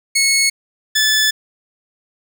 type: tone pair in turn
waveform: 15% pulse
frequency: 2192 / 1735.8 Hz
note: C#7 / A6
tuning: -20 / -24 cents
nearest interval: major third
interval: 404 cents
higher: first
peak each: -6 dBFS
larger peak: neither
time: 0.15-0.5 / 0.95-1.31 s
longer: second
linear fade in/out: 10 ms
effects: none